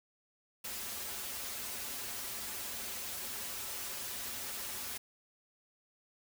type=noise with comb filter; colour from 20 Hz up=white; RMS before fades=-41 dBFS; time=0.64-4.98 s; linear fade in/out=10 ms; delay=6.4 ms; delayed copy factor=-0.75; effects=none